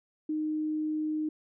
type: tone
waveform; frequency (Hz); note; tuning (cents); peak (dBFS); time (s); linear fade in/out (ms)
sine; 308.3; D#4; -16; -28; 0.29-1.29; 5
effects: none